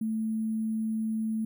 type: tone with sample-and-hold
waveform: sine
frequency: 220 Hz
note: A3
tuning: in tune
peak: -27 dBFS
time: 0.01-1.45 s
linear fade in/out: 5 ms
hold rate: 11025 Hz
effects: none